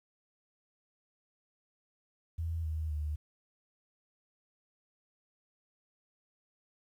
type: tone with pitch steps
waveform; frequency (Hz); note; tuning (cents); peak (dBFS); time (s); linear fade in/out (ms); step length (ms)
sine; 82.41 / 78.78 / 75.31; E2 / D#2 / D2; 0 / +22 / +44; -32; 2.38-3.16; 10; 260
effects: 11-bit